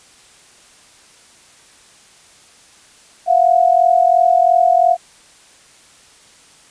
sine tone pair together, 681.1 / 724 Hz, F5 / F#5, -44 / -38 cents, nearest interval minor second, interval 106 cents, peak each -12 dBFS, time 3.26-4.97 s, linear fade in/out 50 ms, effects white hiss -47 dBFS RMS until 6.7 s + resampled to 22050 Hz

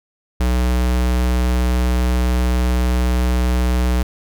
square tone, 61.74 Hz, B1, in tune, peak -15 dBFS, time 0.4-4.03 s, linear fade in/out 5 ms, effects none

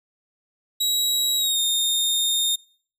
sawtooth tone with pitch glide, 3857 to 3666 Hz, B7 to A#7, -42 to -30 cents, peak -17 dBFS, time 0.8-2.56 s, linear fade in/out 10 ms, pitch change -88 cents, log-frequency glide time 1.37-1.59 s, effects noise-tail reverb RT60 0.5 s tail -24 dB re dry

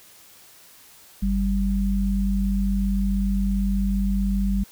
sine tone pair together, 48.62 / 196 Hz, G1 / G3, -13 / 0 cents, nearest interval 2 octaves, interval 2413 cents, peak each -22 dBFS, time 1.22-4.64 s, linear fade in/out 10 ms, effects white hiss -50 dBFS RMS until 4.71 s

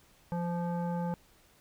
sine tone with frequency modulation, 173.8 Hz, F3, 8 cents flat, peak -30 dBFS, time 0.32-1.14 s, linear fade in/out 0 ms, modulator 691 Hz, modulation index 0.78, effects pink hiss -63 dBFS RMS until 1.6 s

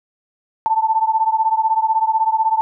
sine beating tone pair, 880 / 896 Hz, A5 / A5, 0 / +31 cents, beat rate 16 Hz, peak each -16 / -18 dBFS, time 0.66-2.61 s, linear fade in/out 0 ms, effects none

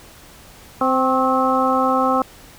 harmonic tone with a mistuned harmonic, 260 Hz, C4, 11 cents flat, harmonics 1 / 2 / 3 / 4 / 5, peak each -21 / -21 / -21 / -21 / -21 dBFS, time 0.81-2.22 s, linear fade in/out 2 ms, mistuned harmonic 4, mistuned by +58 cents, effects pink hiss -44 dBFS RMS until 2.58 s

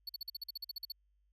square tone bursts, 4435 Hz, C#8, in tune, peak -39 dBFS, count 13, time 0.07-0.921 s, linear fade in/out 5 ms, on 23 ms, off 46 ms, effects added 50 Hz sine -70 dBFS peak until 1.32 s

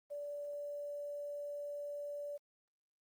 sine tone with quantisation, 580 Hz, D5, 22 cents flat, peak -40 dBFS, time 0.1-2.38 s, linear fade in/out 20 ms, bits 11, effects Opus 24 kbps

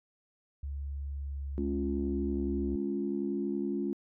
sine tone with pitch glide, 70.2 to 69.15 Hz, C#2 to C#2, +22 to -4 cents, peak -34 dBFS, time 0.63-2.76 s, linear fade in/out 5 ms, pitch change -26 cents, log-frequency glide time 1.12-1.7 s
sine chord, Db major, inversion second, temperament equal, 207.7 / 277.2 / 349.2 Hz, Ab3 / Db4 / F4, 0 / 0 / 0 cents, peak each -34 dBFS, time 1.58-3.93 s, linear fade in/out 0 ms
effects tanh soft clip ceiling -19 dBFS

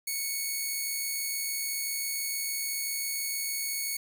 5% pulse tone, 2217 Hz, C#7, in tune, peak -20 dBFS, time 0.07-3.97 s, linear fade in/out 5 ms, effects none

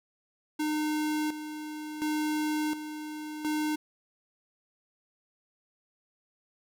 square tone with tremolo, 304.8 Hz, D#4, 36 cents flat, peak -28 dBFS, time 0.59-3.76 s, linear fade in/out 10 ms, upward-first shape square, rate 0.7 Hz, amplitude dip 65%, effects none

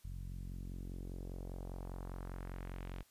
sawtooth tone with low-pass filter sweep, 45 Hz, F#1, 47 cents flat, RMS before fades -45 dBFS, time 0.04-3.03 s, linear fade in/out 10 ms, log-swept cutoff 120 to 3300 Hz, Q 1.3, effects white hiss -69 dBFS RMS until 3.1 s + resampled to 32000 Hz

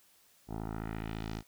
10% pulse tone with low-pass filter sweep, 54.5 Hz, A1, 16 cents flat, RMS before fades -39 dBFS, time 0.47-1.43 s, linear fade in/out 50 ms, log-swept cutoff 700 to 6500 Hz, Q 1.4, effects white hiss -65 dBFS RMS until 1.47 s

